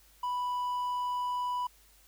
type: tone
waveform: triangle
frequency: 987.8 Hz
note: B5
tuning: in tune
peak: -28 dBFS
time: 0.23-1.67 s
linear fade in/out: 5 ms
effects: added 50 Hz sine -63 dBFS peak until 2.07 s + white hiss -62 dBFS RMS until 2.07 s